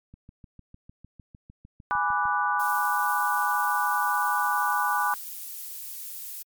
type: click train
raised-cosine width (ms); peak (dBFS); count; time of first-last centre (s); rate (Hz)
5; -34; 15; 0.14-2.255; 6.62
type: chord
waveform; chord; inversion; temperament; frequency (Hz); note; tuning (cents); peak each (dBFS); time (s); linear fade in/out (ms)
sine; G# half-diminished seventh; none; equal; 830.6 / 987.8 / 1174.7 / 1480; G#5 / B5 / D6 / F#6; 0 / 0 / 0 / 0; -28 / -28 / -27 / -28; 1.91-5.14; 0
type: noise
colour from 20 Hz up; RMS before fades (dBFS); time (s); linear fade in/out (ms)
violet; -37; 2.59-6.43; 10
effects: MP3 96 kbps